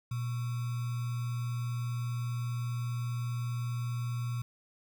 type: tone with sample-and-hold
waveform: sine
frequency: 120 Hz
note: B2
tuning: 49 cents flat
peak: -31 dBFS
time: 0.11-4.42 s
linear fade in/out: 5 ms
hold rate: 1225 Hz
effects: none